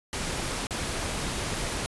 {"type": "noise with dropouts", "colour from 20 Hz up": "pink", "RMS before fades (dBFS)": -31, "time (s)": [0.13, 1.86], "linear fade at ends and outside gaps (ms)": 0, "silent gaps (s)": [0.669, 0.708], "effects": ["resampled to 24000 Hz"]}